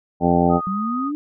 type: harmonic tone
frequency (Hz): 86.5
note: F2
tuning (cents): -16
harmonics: 1 / 2 / 3 / 4 / 5 / 6 / 7 / 8 / 9 / 10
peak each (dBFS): -28 / -19 / -20 / -24 / -23 / -31 / -23 / -31 / -20 / -30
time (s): 0.2-0.61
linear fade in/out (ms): 50
type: tone with vibrato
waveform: sine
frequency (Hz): 1244.5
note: D#6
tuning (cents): 0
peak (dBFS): -24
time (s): 0.49-1.12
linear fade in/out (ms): 50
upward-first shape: sine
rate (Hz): 4.6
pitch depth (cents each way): 8
type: exponential sweep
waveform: sine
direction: up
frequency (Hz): 185 to 302.5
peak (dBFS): -22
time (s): 0.67-1.15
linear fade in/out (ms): 0
effects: none